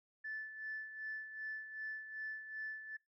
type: tone with tremolo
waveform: sine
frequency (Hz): 1748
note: A6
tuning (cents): -12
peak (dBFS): -39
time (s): 0.24-2.97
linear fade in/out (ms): 10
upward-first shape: sine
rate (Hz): 2.6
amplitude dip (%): 65
effects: noise-tail reverb RT60 0.2 s tail -21 dB re dry + tanh soft clip ceiling -35 dBFS